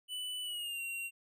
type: tone with pitch glide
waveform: square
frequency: 2983 to 2751 Hz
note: F#7 to F7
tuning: +13 to -27 cents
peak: -38 dBFS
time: 0.08-1.11 s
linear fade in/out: 50 ms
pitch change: -140 cents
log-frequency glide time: 0.43-0.81 s
effects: none